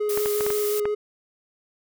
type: tone with vibrato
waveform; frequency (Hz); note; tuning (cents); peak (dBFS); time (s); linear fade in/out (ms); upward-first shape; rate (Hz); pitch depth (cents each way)
triangle; 417.8; G#4; +10; -20; 0-0.95; 10; square; 5.6; 9
type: noise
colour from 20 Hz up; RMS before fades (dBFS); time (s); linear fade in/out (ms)
blue; -31; 0.09-0.8; 5
type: clicks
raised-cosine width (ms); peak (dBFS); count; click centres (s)
0.5; -14; 6; 0.175 / 0.259 / 0.408 / 0.465 / 0.504 / 0.855
effects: none